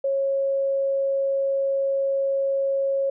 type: tone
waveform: sine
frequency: 547 Hz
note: C#5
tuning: 23 cents flat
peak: -20 dBFS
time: 0.04-3.1 s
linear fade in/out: 5 ms
effects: none